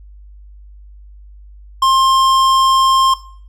sine tone with tanh clipping, 1060 Hz, C6, 22 cents sharp, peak -11 dBFS, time 1.82-3.14 s, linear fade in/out 5 ms, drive 16 dB, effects noise-tail reverb RT60 0.5 s tail -17 dB re dry + added 50 Hz sine -36 dBFS peak until 3.48 s

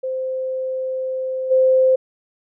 sine tone with level steps, 520 Hz, C5, 11 cents flat, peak -21 / -11 dBFS, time 0.03-1.96 s, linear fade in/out 10 ms, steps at 1.5 s, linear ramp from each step 20 ms, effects none

